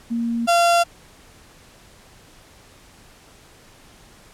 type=tone pair in turn; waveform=sine / 35% pulse; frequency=233.1 / 687.5 Hz; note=A#3 / F5; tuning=0 / -27 cents; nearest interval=octave + perfect fifth; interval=1873 cents; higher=second; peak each=-20 / -12 dBFS; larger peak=second; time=0.1-0.47 / 0.47-0.84 s; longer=neither; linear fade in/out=20 ms; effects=pink hiss -49 dBFS RMS until 4.33 s + low-pass 11000 Hz 12 dB/octave